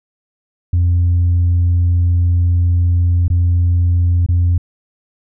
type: tone with dropouts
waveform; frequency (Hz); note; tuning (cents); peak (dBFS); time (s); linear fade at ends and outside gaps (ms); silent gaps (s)
sine; 87.31; F2; 0; -8; 0.73-4.58; 5; 3.281-3.301 / 4.263-4.287
effects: tanh soft clip ceiling -8 dBFS